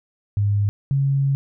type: tone pair in turn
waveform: sine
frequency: 102 / 138 Hz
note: G#2 / C#3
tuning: -31 / -7 cents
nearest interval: perfect fourth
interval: 524 cents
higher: second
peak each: -16 dBFS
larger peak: neither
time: 0.37-0.69 / 0.91-1.35 s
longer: second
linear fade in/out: 0 ms
effects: none